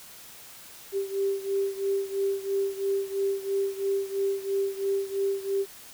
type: beating tone pair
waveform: sine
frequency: 392 / 395 Hz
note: G4 / G4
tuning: 0 / +13 cents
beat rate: 3 Hz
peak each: -27 / -30 dBFS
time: 0.92-5.66 s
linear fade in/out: 50 ms
effects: white hiss -47 dBFS RMS until 5.93 s